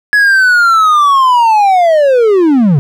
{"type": "linear sweep", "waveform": "triangle", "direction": "down", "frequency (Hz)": [1696, 130], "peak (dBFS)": -3, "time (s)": [0.13, 2.79], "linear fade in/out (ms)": 0, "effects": []}